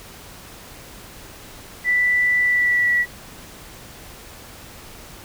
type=tone with pitch glide; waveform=sine; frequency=1975.5 to 1943.8 Hz; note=B6 to B6; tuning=0 to -28 cents; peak=-15 dBFS; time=1.84-3.06 s; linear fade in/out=50 ms; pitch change=-28 cents; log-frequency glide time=2.41-2.93 s; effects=pink hiss -41 dBFS RMS until 5.24 s